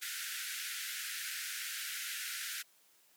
pink band-pass noise, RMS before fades -41 dBFS, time 0.01-2.63 s, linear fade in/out 20 ms, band 1400 to 16000 Hz, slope 96 dB/octave, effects white hiss -67 dBFS RMS until 3.16 s + high-pass 200 Hz 12 dB/octave

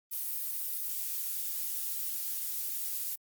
violet noise, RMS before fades -35 dBFS, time 0.11-3.16 s, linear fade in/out 20 ms, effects Opus 32 kbps

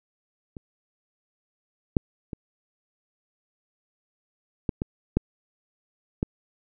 clicks, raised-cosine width 3 ms, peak -25 / -6 / -20 / -11 / -14 / -7 / -11 dBFS, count 7, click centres 0.568 / 1.968 / 2.332 / 4.692 / 4.819 / 5.17 / 6.229 s, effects none

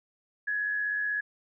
sine tone with amplitude modulation, 1685 Hz, G#6, 25 cents sharp, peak -25 dBFS, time 0.47-1.21 s, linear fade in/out 10 ms, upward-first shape sine, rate 96.1 Hz, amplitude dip 45%, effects none

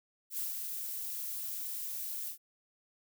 violet noise with ADSR envelope, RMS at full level -35 dBFS, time 0.3-2.38 s, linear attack 84 ms, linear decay 150 ms, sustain -4 dB, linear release 97 ms, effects none

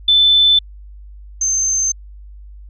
sine tone pair in turn, 3520 / 6272 Hz, A7 / G8, 0 / 0 cents, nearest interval minor seventh, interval 1000 cents, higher second, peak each -8 / -14 dBFS, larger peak first, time 0.08-0.59 / 1.41-1.92 s, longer neither, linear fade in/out 5 ms, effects added 50 Hz sine -34 dBFS peak until 2.69 s

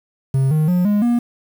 triangle tone with pitch steps, 134 / 154.82 / 178.87 / 206.7 / 238.8 Hz, C3 / D#3 / F3 / G#3 / A#3, +42 / -8 / +42 / -8 / +42 cents, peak -11 dBFS, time 0.34-1.19 s, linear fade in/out 5 ms, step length 170 ms, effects 7-bit

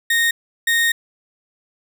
35% pulse tone bursts at uneven times, 1853 Hz, A#6, 11 cents flat, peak -13 dBFS, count 2, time 0.1-0.31 / 0.67-0.92 s, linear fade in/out 5 ms, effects none

